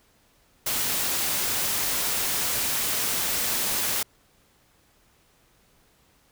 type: noise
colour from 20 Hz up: white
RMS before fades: -26 dBFS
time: 0.66-4.03 s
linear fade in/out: 5 ms
effects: pink hiss -62 dBFS RMS until 6.31 s